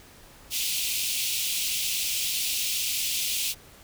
pink high-pass noise, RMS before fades -28 dBFS, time 0.5-3.55 s, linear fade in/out 50 ms, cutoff 2500 Hz, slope 48 dB/octave, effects pink hiss -51 dBFS RMS until 3.83 s

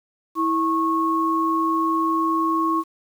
sine tone pair together, 325.9 / 1096.2 Hz, E4 / C#6, -20 / -20 cents, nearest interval octave + major sixth, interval 2100 cents, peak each -22 / -20 dBFS, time 0.35-2.84 s, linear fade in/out 50 ms, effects 8-bit

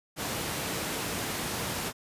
pink high-pass noise, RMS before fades -33 dBFS, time 0.16-1.93 s, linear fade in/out 50 ms, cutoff 100 Hz, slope 12 dB/octave, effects resampled to 32000 Hz

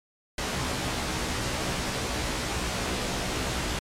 pink noise with comb filter, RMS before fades -29 dBFS, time 0.38-3.79 s, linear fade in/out 2 ms, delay 16 ms, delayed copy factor +0.95, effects low-pass 8000 Hz 12 dB/octave + MP3 96 kbps

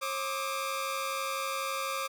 sawtooth tone cluster, 539 / 1182 / 1274 Hz, C#5 / D6 / D#6, -49 / +11 / +41 cents, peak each -33 / -30 / -36 dBFS, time 0.01-2.08 s, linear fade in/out 20 ms, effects none

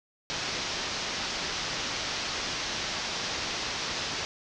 white low-pass noise, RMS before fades -33 dBFS, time 0.3-4.25 s, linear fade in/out 0 ms, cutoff 6000 Hz, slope 48 dB/octave, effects none

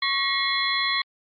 sine tone cluster, 1104 / 1907 / 2160 / 3378 / 4101 Hz, C#6 / A#6 / C#7 / G#7 / C8, -7 / +39 / -45 / +29 / -36 cents, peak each -28 dBFS, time 0.02-1.02 s, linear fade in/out 5 ms, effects Opus 48 kbps

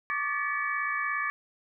sine tone cluster, 1129 / 1186 / 1734 / 1937 / 2274 Hz, C#6 / D6 / A6 / B6 / C#7, +31 / +17 / -26 / -34 / +44 cents, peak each -36 / -33 / -31 / -39 / -35 dBFS, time 0.1-1.3 s, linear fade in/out 0 ms, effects none

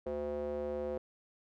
square tone with band-pass filter, 73.42 Hz, D2, in tune, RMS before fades -37 dBFS, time 0.06-0.98 s, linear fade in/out 5 ms, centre 480 Hz, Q 4.5, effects none

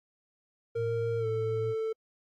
sine tone with vibrato, 111.5 Hz, A2, 23 cents sharp, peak -33 dBFS, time 0.75-1.75 s, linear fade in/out 50 ms, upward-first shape triangle, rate 6.8 Hz, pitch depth 24 cents each way
triangle tone with pitch glide, 463.1 to 443.2 Hz, A#4 to A4, -11 to +13 cents, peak -27 dBFS, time 0.75-1.93 s, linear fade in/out 10 ms, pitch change -76 cents, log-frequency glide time 1.18-1.26 s
effects AAC 64 kbps

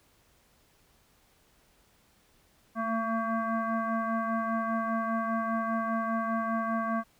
sine tone with frequency modulation, 677 Hz, E5, 46 cents sharp, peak -27 dBFS, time 2.75-7.04 s, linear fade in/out 50 ms, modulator 453 Hz, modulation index 1.6, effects pink hiss -65 dBFS RMS until 7.19 s

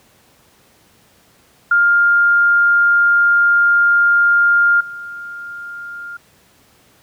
sine tone with level steps, 1404 Hz, F6, 9 cents sharp, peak -9 / -27 dBFS, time 1.71-6.17 s, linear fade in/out 5 ms, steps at 4.8 s, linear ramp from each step 10 ms, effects pink hiss -52 dBFS RMS until 7.02 s + high-pass 80 Hz 12 dB/octave

